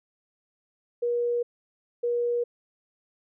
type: tone pair in turn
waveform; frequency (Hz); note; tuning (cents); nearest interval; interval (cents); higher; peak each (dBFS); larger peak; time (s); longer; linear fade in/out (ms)
sine; 478.7 / 478.7; A#4 / A#4; +46 / +46; unison; 0; neither; -23; neither; 1.02-1.43 / 2.03-2.44; neither; 10
effects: none